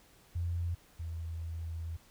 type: tone pair in turn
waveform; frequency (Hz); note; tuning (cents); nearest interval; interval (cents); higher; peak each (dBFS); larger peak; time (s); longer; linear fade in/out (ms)
sine; 86 / 82.43; F2 / E2; -26 / 0; minor second; 74; first; -31 / -36; first; 0.35-0.75 / 0.99-1.97; second; 10
effects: pink hiss -62 dBFS RMS until 2.1 s